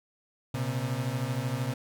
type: beating tone pair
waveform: 35% pulse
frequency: 120.1 / 133.1 Hz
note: B2 / C3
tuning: -48 / +30 cents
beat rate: 13 Hz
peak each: -30 dBFS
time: 0.54-1.74 s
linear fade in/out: 5 ms
effects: none